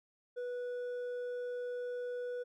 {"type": "tone with hard clipping", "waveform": "sine", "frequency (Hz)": 491, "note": "B4", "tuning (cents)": -10, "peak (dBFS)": -38, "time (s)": [0.36, 2.44], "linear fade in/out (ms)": 20, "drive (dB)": 4, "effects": []}